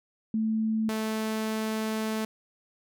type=tone pair in turn; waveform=sine / sawtooth; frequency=220 / 218.8 Hz; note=A3 / A3; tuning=0 / -9 cents; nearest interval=unison; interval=9 cents; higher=first; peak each=-24 dBFS; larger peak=neither; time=0.34-0.89 / 0.89-2.25 s; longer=second; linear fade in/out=2 ms; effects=none